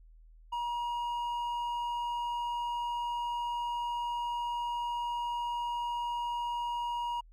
sine tone with hard clipping, 954 Hz, A#5, 40 cents sharp, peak -33 dBFS, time 0.52-7.21 s, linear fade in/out 10 ms, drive 5 dB, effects added 40 Hz sine -53 dBFS peak until 7.32 s

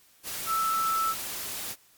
sine tone in noise, 1318.5 Hz, E6, in tune, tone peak -24 dBFS, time 0.46-1.15 s, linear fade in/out 50 ms, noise white, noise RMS -35 dBFS, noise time 0.23-1.76 s, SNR +8 dB, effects white hiss -60 dBFS RMS until 1.97 s + MP3 96 kbps

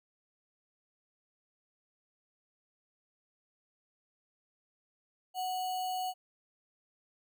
sine tone with sample-and-hold, 740 Hz, F#5, in tune, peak -32 dBFS, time 5.34-6.14 s, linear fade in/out 50 ms, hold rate 3675 Hz, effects none

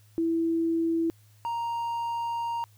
sine / triangle tone pair in turn, 330 / 933.4 Hz, E4 / A#5, +2 / +2 cents, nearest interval octave + tritone, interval 1800 cents, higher second, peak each -23 / -26 dBFS, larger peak first, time 0.18-1.1 / 1.45-2.64 s, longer second, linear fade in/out 0 ms, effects added 105 Hz sine -55 dBFS peak until 2.77 s + white hiss -64 dBFS RMS until 2.77 s

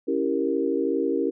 sine chord, C# diminished seventh, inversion none, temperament equal, 277.2 / 329.6 / 392 / 466.2 Hz, C#4 / E4 / G4 / Bb4, 0 / 0 / 0 / 0 cents, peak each -27 dBFS, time 0.07-1.31 s, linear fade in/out 20 ms, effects none

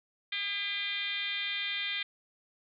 sine tone with frequency modulation, 2794 Hz, F7, in tune, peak -31 dBFS, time 0.32-2.03 s, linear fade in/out 5 ms, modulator 391 Hz, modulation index 2.6, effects none

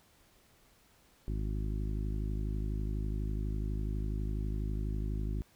harmonic tone, 52.1 Hz, G#1, 6 cents sharp, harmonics 1 / 2 / 3 / 4 / 5 / 6 / 7, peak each -33 / -39 / -43 / -45 / -47 / -49 / -50 dBFS, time 1.28-5.42 s, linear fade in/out 0 ms, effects pink hiss -65 dBFS RMS until 5.55 s

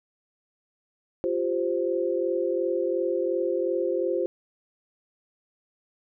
sine chord, F suspended second, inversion none, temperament equal, 349.2 / 392 / 523.3 Hz, F4 / G4 / C5, 0 / 0 / 0 cents, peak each -27 / -29 / -27 dBFS, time 1.24-4.26 s, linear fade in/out 0 ms, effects none

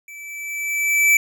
square tone with level ramp, 2315 Hz, D7, 25 cents flat, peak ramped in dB -37 to -11 dBFS, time 0.08-1.17 s, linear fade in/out 2 ms, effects none

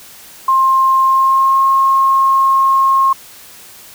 sine tone with pitch glide, 1060 to 1076 Hz, C6 to C6, +22 to +48 cents, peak -8 dBFS, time 0.48-3.13 s, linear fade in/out 5 ms, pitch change +26 cents, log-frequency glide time 1.04-1.63 s, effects white hiss -38 dBFS RMS until 3.94 s

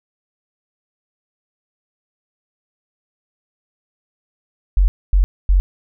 sine tone bursts, 46.46 Hz, F#1, 8 cents sharp, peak -9 dBFS, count 3, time 4.77-5.6 s, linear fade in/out 0 ms, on 110 ms, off 250 ms, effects none

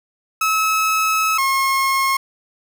30% pulse tone pair in turn, 1293 / 1078.5 Hz, E6 / C#6, -34 / -48 cents, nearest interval minor third, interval 314 cents, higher first, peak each -13 dBFS, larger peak neither, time 0.41-1.38 / 1.38-2.17 s, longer first, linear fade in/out 5 ms, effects none

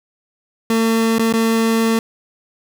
30% pulse tone with dropouts, 225.9 Hz, A3, 46 cents sharp, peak -11 dBFS, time 0.7-1.99 s, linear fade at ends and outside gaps 2 ms, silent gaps 1.184-1.193 / 1.326-1.337 s, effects none

